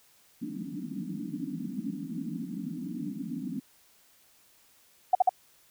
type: band-pass noise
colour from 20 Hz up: white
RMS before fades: -36 dBFS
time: 0.41-3.6 s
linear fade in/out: 10 ms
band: 160 to 300 Hz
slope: 96 dB/octave
type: tone bursts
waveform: sine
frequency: 740 Hz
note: F#5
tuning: in tune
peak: -16 dBFS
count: 3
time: 5.13-5.293 s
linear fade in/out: 5 ms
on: 21 ms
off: 50 ms
effects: white hiss -62 dBFS RMS until 5.7 s